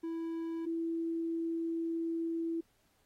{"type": "tone pair in turn", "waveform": ["triangle", "sine"], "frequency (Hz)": [329.6, 330.9], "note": ["E4", "E4"], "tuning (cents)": [0, 7], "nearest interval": "unison", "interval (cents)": 7, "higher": "second", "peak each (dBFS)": [-33, -32], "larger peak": "second", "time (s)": [[0.03, 0.66], [0.66, 2.61]], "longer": "second", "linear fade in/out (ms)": 10, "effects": ["pink hiss -73 dBFS RMS until 3.05 s", "AAC 48 kbps"]}